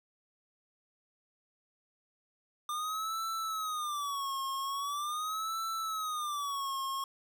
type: tone with vibrato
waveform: square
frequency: 1197 Hz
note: D6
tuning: 33 cents sharp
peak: -34 dBFS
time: 2.69-7.04 s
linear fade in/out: 2 ms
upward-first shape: sine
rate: 0.42 Hz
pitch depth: 180 cents each way
effects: none